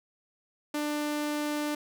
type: tone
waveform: sawtooth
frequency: 297 Hz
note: D4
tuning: 20 cents sharp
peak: -25 dBFS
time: 0.74-1.75 s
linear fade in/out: 5 ms
effects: none